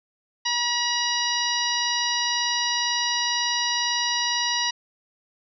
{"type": "harmonic tone with a mistuned harmonic", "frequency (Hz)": 962, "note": "B5", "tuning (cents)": -46, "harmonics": [1, 2, 3, 4, 5, 6], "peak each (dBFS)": [-29, -29, -29, -29, -29, -29], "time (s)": [0.45, 4.71], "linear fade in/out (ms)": 10, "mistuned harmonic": 6, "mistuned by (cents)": -30, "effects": []}